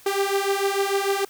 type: beating tone pair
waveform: sawtooth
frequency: 392 / 398.7 Hz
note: G4 / G4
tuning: 0 / +29 cents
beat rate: 6.7 Hz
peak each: -20 dBFS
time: 0.06-1.25 s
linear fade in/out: 5 ms
effects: white hiss -50 dBFS RMS until 1.29 s

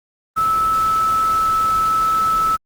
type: tone in noise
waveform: sine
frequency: 1307 Hz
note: E6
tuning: 15 cents flat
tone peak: -14 dBFS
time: 0.36-2.57 s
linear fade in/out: 20 ms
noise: pink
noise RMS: -32 dBFS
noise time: 0.36-2.57 s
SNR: +15 dB
effects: Opus 32 kbps

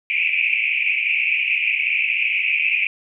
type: band-pass noise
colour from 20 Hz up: pink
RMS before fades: -20 dBFS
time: 0.1-2.87 s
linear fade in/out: 0 ms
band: 2300 to 2600 Hz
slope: 96 dB/octave
effects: none

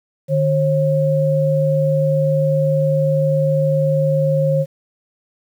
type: tone pair together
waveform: sine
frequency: 151.25 / 539 Hz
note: D#3 / C#5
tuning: -49 / -49 cents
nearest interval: octave + minor seventh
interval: 2200 cents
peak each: -16 dBFS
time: 0.28-4.66 s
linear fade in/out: 50 ms
effects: 8-bit

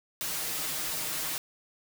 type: noise with comb filter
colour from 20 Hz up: white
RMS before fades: -33 dBFS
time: 0.21-1.38 s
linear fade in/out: 0 ms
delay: 6.4 ms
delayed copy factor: +1
effects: none

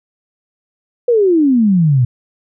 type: exponential sweep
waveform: sine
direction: down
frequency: 499 to 118.2 Hz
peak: -8 dBFS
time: 1.08-2.05 s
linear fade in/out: 5 ms
effects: none

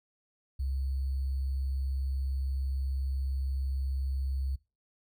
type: tone with sample-and-hold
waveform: sine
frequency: 67 Hz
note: C2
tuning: 42 cents sharp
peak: -29 dBFS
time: 0.59-4.56 s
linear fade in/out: 10 ms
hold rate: 4410 Hz
effects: noise-tail reverb RT60 0.3 s tail -23 dB re dry

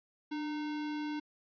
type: tone with sample-and-hold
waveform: sine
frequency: 298.1 Hz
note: D4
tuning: 26 cents sharp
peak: -34 dBFS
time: 0.31-1.2 s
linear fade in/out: 10 ms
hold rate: 1225 Hz
effects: resampled to 11025 Hz

